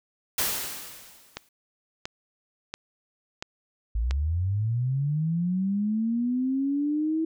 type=noise with exponential decay; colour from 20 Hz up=white; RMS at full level=-24 dBFS; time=0.38-1.49 s; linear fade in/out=5 ms; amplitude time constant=240 ms
type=click train; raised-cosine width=0.2 ms; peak=-15 dBFS; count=5; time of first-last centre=1.37-4.11 s; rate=1.46 Hz
type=linear sweep; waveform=sine; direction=up; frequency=51.91 to 324.8 Hz; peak=-23 dBFS; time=3.95-7.25 s; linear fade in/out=5 ms
effects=none